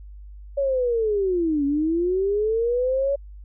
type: linear two-way sweep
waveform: sine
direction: down then up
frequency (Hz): 566 to 277.2 to 566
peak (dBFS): -19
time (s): 0.57-3.16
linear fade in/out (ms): 10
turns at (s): 1.65
effects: added 50 Hz sine -38 dBFS peak until 3.44 s